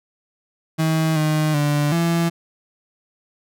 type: tone with pitch steps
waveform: 35% pulse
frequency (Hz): 159.6 / 154.2 / 146.7 / 168.3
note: D#3 / D#3 / D3 / E3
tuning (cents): +44 / -15 / -2 / +36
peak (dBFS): -15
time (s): 0.78-2.3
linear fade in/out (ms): 20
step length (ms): 380
effects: none